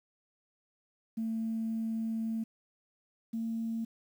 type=tone pair in turn; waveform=sine; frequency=224.1 / 226.6 Hz; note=A3 / A#3; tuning=+32 / -49 cents; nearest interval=unison; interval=19 cents; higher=second; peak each=-30 / -31 dBFS; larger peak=first; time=1.17-2.44 / 3.33-3.85 s; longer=first; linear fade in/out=10 ms; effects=tanh soft clip ceiling -26 dBFS + 10-bit